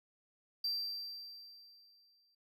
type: tone with exponential decay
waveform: triangle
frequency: 4699 Hz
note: D8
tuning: in tune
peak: -31 dBFS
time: 0.64-2.35 s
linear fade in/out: 5 ms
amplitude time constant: 370 ms
effects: none